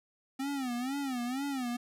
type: tone with vibrato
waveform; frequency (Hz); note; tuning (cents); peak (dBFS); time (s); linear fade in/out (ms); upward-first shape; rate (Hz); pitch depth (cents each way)
square; 260.7; C4; -6; -33; 0.39-1.77; 10; sine; 2.1; 150
effects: resampled to 32000 Hz + 11-bit